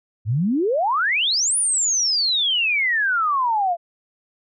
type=exponential two-way sweep; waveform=sine; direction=up then down; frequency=96.9 to 9956 to 666 Hz; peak=-17 dBFS; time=0.25-3.77 s; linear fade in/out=50 ms; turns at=1.57 s; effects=none